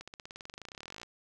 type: accelerating click train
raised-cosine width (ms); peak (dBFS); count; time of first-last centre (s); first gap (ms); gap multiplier
0.2; -27; 30; 0.01-1.032; 66; 0.95
effects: none